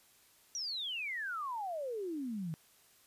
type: exponential sweep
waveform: sine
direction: down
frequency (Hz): 5900 to 152.1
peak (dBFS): -36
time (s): 0.55-2.54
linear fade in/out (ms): 0
effects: white hiss -65 dBFS RMS until 3.06 s + resampled to 32000 Hz